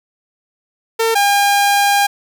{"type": "tone pair in turn", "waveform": "sawtooth", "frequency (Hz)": [452.8, 806.8], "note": ["A4", "G5"], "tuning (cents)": [50, 50], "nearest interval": "minor seventh", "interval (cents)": 1000, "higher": "second", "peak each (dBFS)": [-9, -7], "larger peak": "second", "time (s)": [[0.99, 1.15], [1.15, 2.07]], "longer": "second", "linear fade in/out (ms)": 10, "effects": []}